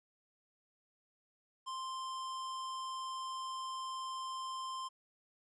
square tone, 1046.5 Hz, C6, in tune, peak -40 dBFS, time 1.66-4.89 s, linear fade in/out 20 ms, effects resampled to 22050 Hz + 13-bit

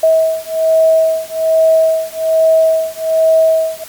sine beating tone pair, 643 / 644.2 Hz, E5 / E5, -43 / -40 cents, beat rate 1.2 Hz, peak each -12 dBFS, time 0.03-3.84 s, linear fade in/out 5 ms, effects white hiss -34 dBFS RMS until 3.88 s + Opus 48 kbps

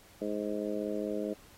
harmonic tone, 104.7 Hz, G#2, 15 cents sharp, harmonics 2 / 3 / 4 / 5 / 6, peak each -38 / -37 / -37 / -38 / -40 dBFS, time 0.21-1.34 s, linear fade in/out 10 ms, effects pink hiss -58 dBFS RMS until 1.57 s + AAC 48 kbps

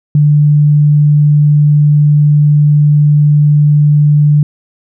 sine tone, 148 Hz, D3, 14 cents sharp, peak -4 dBFS, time 0.15-4.43 s, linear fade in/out 2 ms, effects none

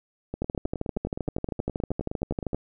two click trains, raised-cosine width 2 ms, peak -18 / -14 dBFS, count 22 / 28, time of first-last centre 0.34-2.532 / 0.42-2.546 s, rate 9.58 / 12.7 Hz, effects none

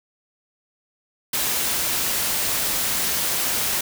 white noise, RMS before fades -23 dBFS, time 1.33-3.81 s, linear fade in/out 5 ms, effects none

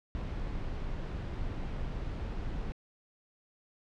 brown noise, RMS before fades -36 dBFS, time 0.15-2.72 s, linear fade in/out 0 ms, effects low-pass 4000 Hz 12 dB/octave

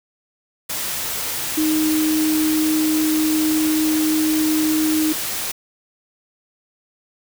sine tone in noise, 311.1 Hz, D#4, in tune, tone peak -16 dBFS, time 1.57-5.13 s, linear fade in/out 10 ms, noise white, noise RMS -25 dBFS, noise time 0.69-5.52 s, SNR +6 dB, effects none

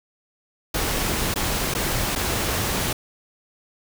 pink noise with dropouts, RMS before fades -24 dBFS, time 0.74-2.93 s, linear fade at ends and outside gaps 5 ms, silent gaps 1.341-1.358 / 1.74-1.749 / 2.153-2.158 s, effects none

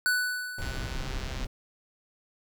square tone with exponential decay, 1489 Hz, F#6, 11 cents sharp, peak -22 dBFS, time 0.06-1.35 s, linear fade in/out 0 ms, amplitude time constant 280 ms
brown noise, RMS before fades -34 dBFS, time 0.58-1.47 s, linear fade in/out 5 ms
click train, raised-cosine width 0.2 ms, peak -23 dBFS, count 109, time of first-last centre 0.62-1.444 s, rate 131 Hz
effects none

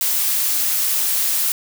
blue noise, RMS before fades -19 dBFS, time 0.01-1.52 s, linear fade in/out 0 ms, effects none

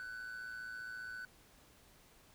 triangle tone with amplitude modulation, 1500 Hz, F#6, 23 cents sharp, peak -39 dBFS, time 0-1.25 s, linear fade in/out 0 ms, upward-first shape sine, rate 115 Hz, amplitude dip 55%, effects pink hiss -64 dBFS RMS until 2.34 s

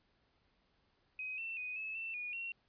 sine tone with pitch steps, 2522 / 2684 / 2493 / 2595 / 2676 / 2450 / 2732 Hz, D#7 / E7 / D#7 / E7 / E7 / D#7 / F7, +23 / +31 / +3 / -28 / +25 / -27 / -39 cents, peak -39 dBFS, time 1.19-2.52 s, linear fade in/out 2 ms, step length 190 ms, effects pink hiss -75 dBFS RMS until 2.68 s + resampled to 11025 Hz

